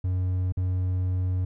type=tone with dropouts; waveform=triangle; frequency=91.8 Hz; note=F#2; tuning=13 cents flat; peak=-21 dBFS; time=0.04-1.45 s; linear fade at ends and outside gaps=5 ms; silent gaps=0.523-0.571 s; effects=none